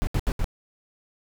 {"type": "noise bursts", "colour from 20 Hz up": "brown", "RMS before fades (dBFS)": -23, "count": 4, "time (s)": [0.02, 0.443], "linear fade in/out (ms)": 0, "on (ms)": 51, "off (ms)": 73, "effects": []}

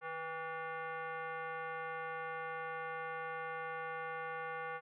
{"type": "tone with frequency modulation", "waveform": "sine", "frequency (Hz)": 156.3, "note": "D#3", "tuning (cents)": 8, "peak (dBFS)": -39, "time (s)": [0.01, 4.81], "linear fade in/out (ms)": 50, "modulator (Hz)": 648, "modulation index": 2.6, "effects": []}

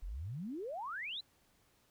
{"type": "exponential sweep", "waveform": "sine", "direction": "up", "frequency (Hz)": [37.46, 4186], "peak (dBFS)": -39, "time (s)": [0.02, 1.21], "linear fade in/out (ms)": 10, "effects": ["pink hiss -71 dBFS RMS until 1.9 s"]}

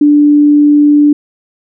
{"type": "tone", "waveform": "sine", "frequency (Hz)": 293.7, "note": "D4", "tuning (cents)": 0, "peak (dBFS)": -3, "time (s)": [0.01, 1.13], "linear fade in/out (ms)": 5, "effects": []}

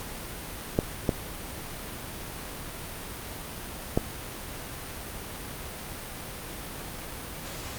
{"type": "clicks", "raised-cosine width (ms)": 2, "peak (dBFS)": -8, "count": 3, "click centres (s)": [0.789, 1.092, 3.975], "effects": ["pink hiss -38 dBFS RMS until 7.78 s", "Opus 48 kbps"]}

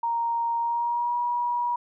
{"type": "tone with pitch glide", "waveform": "sine", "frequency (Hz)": [932.3, 963], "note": ["A#5", "B5"], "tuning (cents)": [0, -44], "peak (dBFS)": -23, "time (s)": [0.03, 1.76], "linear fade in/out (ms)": 5, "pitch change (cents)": 56, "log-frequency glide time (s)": [0.59, 1.16], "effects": []}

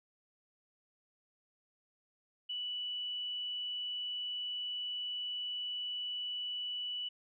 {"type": "tone", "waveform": "sine", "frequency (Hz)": 2960, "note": "F#7", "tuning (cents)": 0, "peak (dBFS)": -36, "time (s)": [2.49, 7.09], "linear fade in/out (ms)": 10, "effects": []}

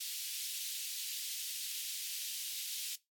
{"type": "high-pass noise", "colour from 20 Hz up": "pink", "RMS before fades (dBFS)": -41, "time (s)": [0, 2.96], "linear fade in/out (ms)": 10, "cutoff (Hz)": 3000, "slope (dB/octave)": 24, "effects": ["noise-tail reverb RT60 0.2 s tail -20 dB re dry", "AAC 64 kbps"]}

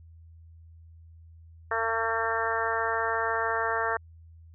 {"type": "harmonic tone", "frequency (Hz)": 226.2, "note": "A3", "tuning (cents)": 48, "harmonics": [2, 3, 4, 5, 6, 7, 8], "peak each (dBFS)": [-33, -33, -33, -33, -33, -33, -33], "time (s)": [1.71, 3.97], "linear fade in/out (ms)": 5, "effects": ["added 82 Hz sine -48 dBFS peak until 4.54 s"]}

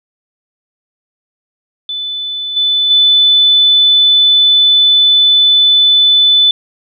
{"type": "tone with level steps", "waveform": "sine", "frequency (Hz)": 3500, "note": "A7", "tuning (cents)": -10, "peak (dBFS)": [-17, -9, -5], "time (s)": [1.89, 6.51], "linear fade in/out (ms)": 2, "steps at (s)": [2.56, 2.9], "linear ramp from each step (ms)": 10, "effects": []}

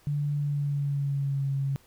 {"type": "tone with pitch glide", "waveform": "sine", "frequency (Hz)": [145.6, 137.43], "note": ["D3", "C#3"], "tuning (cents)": [-15, -15], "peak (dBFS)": -25, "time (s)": [0.07, 1.76], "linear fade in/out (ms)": 0, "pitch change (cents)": -100, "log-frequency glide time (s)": [0.35, 1.5], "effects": ["pink hiss -60 dBFS RMS until 1.86 s"]}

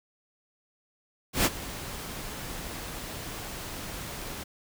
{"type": "noise with ADSR envelope", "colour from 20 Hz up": "pink", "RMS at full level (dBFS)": -21, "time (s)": [1.33, 4.44], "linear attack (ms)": 120, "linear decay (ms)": 40, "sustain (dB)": -17, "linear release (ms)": 12, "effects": []}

